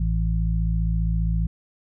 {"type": "harmonic tone", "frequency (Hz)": 55, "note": "A1", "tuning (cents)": 0, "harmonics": [1, 2, 3], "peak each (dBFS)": [-21, -28, -26], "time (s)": [0, 1.47], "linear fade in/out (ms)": 5, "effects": []}